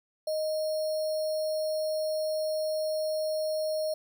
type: tone with sample-and-hold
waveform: sine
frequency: 622.3 Hz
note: D#5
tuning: in tune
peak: -27 dBFS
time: 0.27-3.94 s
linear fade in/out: 5 ms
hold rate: 4900 Hz
effects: none